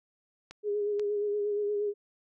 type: clicks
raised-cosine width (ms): 0.2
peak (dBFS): -27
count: 2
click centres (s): 0.51 / 0.996
type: tone with vibrato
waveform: sine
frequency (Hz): 413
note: G#4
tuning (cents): -10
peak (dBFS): -27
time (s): 0.63-1.94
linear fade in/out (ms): 50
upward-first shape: sine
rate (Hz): 8.5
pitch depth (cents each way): 29
effects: none